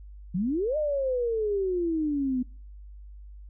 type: exponential two-way sweep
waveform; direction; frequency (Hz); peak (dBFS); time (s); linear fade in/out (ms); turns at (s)
sine; up then down; 167.1 to 620 to 246.3; -24; 0.34-2.43; 10; 0.77
effects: noise-tail reverb RT60 0.5 s tail -25 dB re dry + added 50 Hz sine -42 dBFS peak until 3.49 s